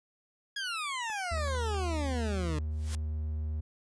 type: exponential sweep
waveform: 20% pulse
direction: down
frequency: 1676 to 146.83 Hz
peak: -28 dBFS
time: 0.56-2.59 s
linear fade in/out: 5 ms
type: clicks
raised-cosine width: 0.5 ms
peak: -33 dBFS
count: 5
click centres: 1.1 / 1.376 / 1.478 / 1.55 / 1.745 s
type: tone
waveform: triangle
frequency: 76.9 Hz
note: D#2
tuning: 20 cents flat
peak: -29 dBFS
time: 1.31-3.61 s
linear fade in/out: 10 ms
type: noise with exponential growth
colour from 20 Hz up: white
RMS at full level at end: -37 dBFS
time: 2.71-2.95 s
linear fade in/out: 1 ms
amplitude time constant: 52 ms
effects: resampled to 22050 Hz